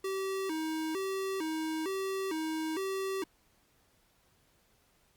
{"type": "tone with vibrato", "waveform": "square", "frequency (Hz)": 349.2, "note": "F4", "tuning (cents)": 0, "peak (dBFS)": -33, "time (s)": [0.04, 3.24], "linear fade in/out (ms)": 5, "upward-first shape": "square", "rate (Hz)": 1.1, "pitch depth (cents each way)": 170, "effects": ["pink hiss -69 dBFS RMS until 5.16 s", "Opus 48 kbps"]}